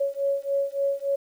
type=beating tone pair; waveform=sine; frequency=554.4 / 557.9 Hz; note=C#5 / C#5; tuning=0 / +11 cents; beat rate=3.5 Hz; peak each=-26 dBFS; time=0-1.16 s; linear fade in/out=10 ms; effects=9-bit